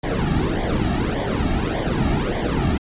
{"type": "noise with flanger", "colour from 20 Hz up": "brown", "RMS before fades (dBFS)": -21, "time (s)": [0.03, 2.78], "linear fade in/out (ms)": 10, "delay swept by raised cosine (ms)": [0.73, 2.03], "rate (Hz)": 1.7, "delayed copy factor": -0.85, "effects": ["resampled to 8000 Hz"]}